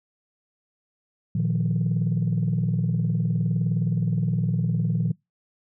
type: chord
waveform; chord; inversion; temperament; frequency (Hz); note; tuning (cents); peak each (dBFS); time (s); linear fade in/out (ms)
sine; Bb suspended fourth; none; just; 116.54 / 155.39 / 174.81; Bb2 / Eb3 / F3; 0 / -2 / +2; -24; 1.35-5.12; 5
effects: noise-tail reverb RT60 0.2 s tail -25 dB re dry + tanh soft clip ceiling -15 dBFS